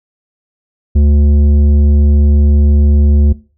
triangle tone with tanh clipping, 72.8 Hz, D2, 15 cents flat, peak -7 dBFS, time 0.95-3.33 s, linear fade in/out 10 ms, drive 14 dB, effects noise-tail reverb RT60 0.4 s tail -20 dB re dry

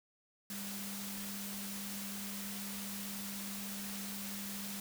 sine tone in noise, 200.1 Hz, G3, 36 cents sharp, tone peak -44 dBFS, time 0.5-4.8 s, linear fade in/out 2 ms, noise white, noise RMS -44 dBFS, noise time 0.5-4.8 s, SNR -3 dB, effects none

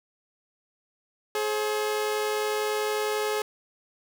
sawtooth tone pair together, 424 / 535 Hz, G#4 / C5, +36 / +38 cents, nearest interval major third, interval 402 cents, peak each -22 / -30 dBFS, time 1.35-3.42 s, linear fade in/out 2 ms, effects none

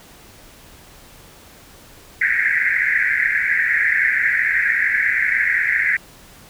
pink band-pass noise, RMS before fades -18 dBFS, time 2.21-5.97 s, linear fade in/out 5 ms, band 1600 to 2200 Hz, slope 96 dB/octave, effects pink hiss -45 dBFS RMS until 6.49 s

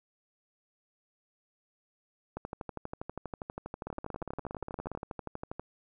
two click trains, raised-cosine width 1 ms, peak -24 / -23 dBFS, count 20 / 41, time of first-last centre 3.87-4.975 / 2.37-5.596 s, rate 17.2 / 12.4 Hz, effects none

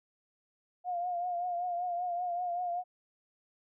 sine tone with vibrato, 708 Hz, F5, 23 cents sharp, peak -31 dBFS, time 0.84-2.84 s, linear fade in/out 50 ms, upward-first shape triangle, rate 5.2 Hz, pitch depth 55 cents each way, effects none

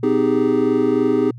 triangle chord, Ab major seventh, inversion first, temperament equal with one note detuned, 255.1 / 311.1 / 392 / 415.3 Hz, C4 / Eb4 / G4 / Ab4, -44 / 0 / 0 / 0 cents, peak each -18 dBFS, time 0.03-1.31 s, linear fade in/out 5 ms, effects added 120 Hz sine -33 dBFS peak until 1.38 s

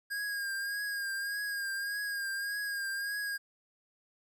square tone with vibrato, 1625 Hz, G#6, 38 cents flat, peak -34 dBFS, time 0.1-3.38 s, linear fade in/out 20 ms, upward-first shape triangle, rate 1.7 Hz, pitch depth 45 cents each way, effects 12-bit

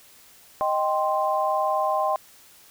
sine chord, C minor, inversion first, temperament equal, 622.3 / 784 / 1046.5 Hz, Eb5 / G5 / C6, 0 / 0 / 0 cents, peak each -25 dBFS, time 0.61-2.16 s, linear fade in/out 0 ms, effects white hiss -52 dBFS RMS until 2.7 s

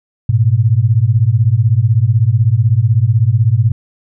sine beating tone pair, 104.9 / 120.9 Hz, G#2 / B2, +18 / -36 cents, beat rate 16 Hz, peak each -11 dBFS, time 0.29-3.72 s, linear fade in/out 5 ms, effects none

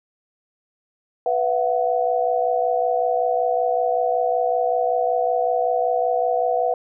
sine chord, B suspended fourth, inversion none, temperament equal with one note detuned, 493.9 / 674.7 / 740 Hz, B4 / E5 / F#5, 0 / +40 / 0 cents, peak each -22 dBFS, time 1.26-6.74 s, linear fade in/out 2 ms, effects none

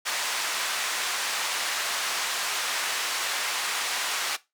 pink band-pass noise, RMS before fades -29 dBFS, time 0.05-4.37 s, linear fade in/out 20 ms, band 1100 to 8800 Hz, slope 12 dB/octave, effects noise-tail reverb RT60 0.2 s tail -17 dB re dry

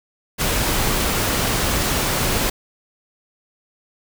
pink noise with ADSR envelope, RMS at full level -18 dBFS, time 0.38-2.5 s, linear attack 36 ms, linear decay 8 ms, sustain -2 dB, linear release 6 ms, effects none

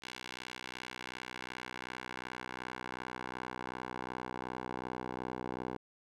10% pulse tone with band-pass filter sweep, 62.7 Hz, B1, 27 cents sharp, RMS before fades -43 dBFS, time 0.02-5.77 s, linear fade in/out 5 ms, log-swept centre 3100 to 620 Hz, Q 0.99, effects none

